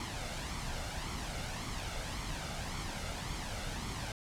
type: noise with flanger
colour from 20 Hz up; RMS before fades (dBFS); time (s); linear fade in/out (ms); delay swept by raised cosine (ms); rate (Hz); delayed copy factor
pink; -39; 0-4.12; 2; 0.91 to 1.44; 1.8; +0.5
effects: low-pass 8000 Hz 12 dB/octave